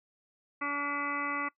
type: harmonic tone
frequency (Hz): 286.5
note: D4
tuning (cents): -43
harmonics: 1 / 2 / 3 / 4 / 5 / 7 / 8 / 9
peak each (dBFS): -39 / -45 / -44 / -34 / -39 / -36 / -44 / -46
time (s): 0.61-1.49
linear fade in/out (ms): 10
effects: noise-tail reverb RT60 0.1 s tail -22 dB re dry